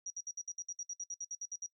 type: tone bursts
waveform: sine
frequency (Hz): 5760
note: F#8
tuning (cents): -47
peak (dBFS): -37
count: 16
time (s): 0.06-1.664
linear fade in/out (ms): 5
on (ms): 44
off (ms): 60
effects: noise-tail reverb RT60 0.1 s tail -24 dB re dry